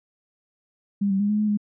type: tone with pitch steps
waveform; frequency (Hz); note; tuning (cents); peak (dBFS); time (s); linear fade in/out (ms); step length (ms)
sine; 200.9 / 193.8 / 204.5 / 210.3 / 212.1 / 207.6; G3 / G3 / G#3 / G#3 / G#3 / G#3; +43 / -20 / -26 / +22 / +37 / 0; -19; 1.01-1.574; 10; 94
effects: none